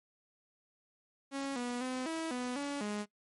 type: tone with pitch steps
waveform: sawtooth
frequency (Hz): 275.1 / 244 / 256 / 324.5 / 248.4 / 284.5 / 208.1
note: C#4 / B3 / C4 / E4 / B3 / C#4 / G#3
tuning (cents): -13 / -21 / -38 / -27 / +10 / +45 / +4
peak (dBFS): -31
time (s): 1.31-3.06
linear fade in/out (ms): 50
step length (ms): 250
effects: noise-tail reverb RT60 0.1 s tail -20 dB re dry + MP3 48 kbps